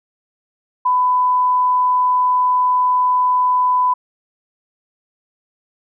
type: tone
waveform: sine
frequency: 1000 Hz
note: B5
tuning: 21 cents sharp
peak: -12 dBFS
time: 0.85-3.94 s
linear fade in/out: 10 ms
effects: none